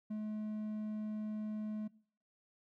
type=tone; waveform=triangle; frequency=213.8 Hz; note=A3; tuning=49 cents flat; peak=-35 dBFS; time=0.1-1.88 s; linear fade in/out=10 ms; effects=noise-tail reverb RT60 0.5 s tail -21 dB re dry